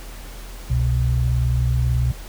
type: tone pair together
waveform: sine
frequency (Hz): 65.41 / 123.79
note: C2 / B2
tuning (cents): 0 / +4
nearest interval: major seventh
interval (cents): 1104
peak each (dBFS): -19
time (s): 0.7-2.12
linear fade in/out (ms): 5
effects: added 41 Hz sine -34 dBFS peak until 2.28 s + pink hiss -41 dBFS RMS until 2.28 s